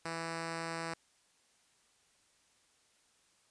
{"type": "tone", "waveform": "5% pulse", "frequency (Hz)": 165.1, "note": "E3", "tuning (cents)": 3, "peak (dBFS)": -26, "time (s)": [0.05, 0.94], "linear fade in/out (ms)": 5, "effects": ["white hiss -70 dBFS RMS until 3.5 s", "resampled to 22050 Hz"]}